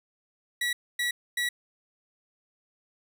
30% pulse tone bursts, 1937 Hz, B6, 34 cents flat, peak -23 dBFS, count 3, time 0.61-1.49 s, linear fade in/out 5 ms, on 120 ms, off 260 ms, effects none

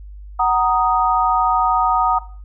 sine chord, D# minor, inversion first, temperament just, 746.7 / 933.4 / 1244.5 Hz, F#5 / A#5 / D#6, +16 / +2 / 0 cents, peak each -18 dBFS, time 0.39-2.19 s, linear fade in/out 10 ms, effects noise-tail reverb RT60 0.4 s tail -17 dB re dry + added 50 Hz sine -33 dBFS peak until 2.44 s

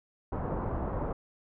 pink low-pass noise, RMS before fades -33 dBFS, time 0.32-1.13 s, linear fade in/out 5 ms, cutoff 1100 Hz, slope 24 dB/octave, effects none

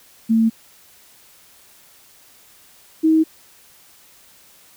sine tone pair in turn, 224.8 / 317.9 Hz, A3 / D#4, +37 / +37 cents, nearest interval tritone, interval 600 cents, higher second, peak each -12 / -11 dBFS, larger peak second, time 0.29-0.5 / 3.03-3.24 s, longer neither, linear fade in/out 20 ms, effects white hiss -50 dBFS RMS until 4.76 s

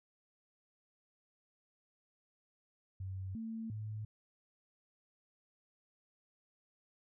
sine tone with pitch steps, 94.9 / 224.3 / 107.4 Hz, F#2 / A3 / A2, +44 / +34 / -41 cents, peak -39 dBFS, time 3-4.05 s, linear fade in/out 5 ms, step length 350 ms, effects none

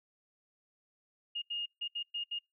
sine tone bursts at uneven times, 2844 Hz, F7, 31 cents sharp, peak -34 dBFS, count 6, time 1.35-1.42 / 1.5-1.66 / 1.81-1.88 / 1.95-2.03 / 2.14-2.24 / 2.31-2.39 s, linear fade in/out 10 ms, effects noise-tail reverb RT60 0.2 s tail -25 dB re dry

